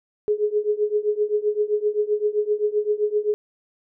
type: tone with tremolo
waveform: sine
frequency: 420 Hz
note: G#4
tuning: 19 cents sharp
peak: -15 dBFS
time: 0.28-3.34 s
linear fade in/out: 0 ms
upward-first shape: triangle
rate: 7.7 Hz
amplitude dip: 95%
effects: none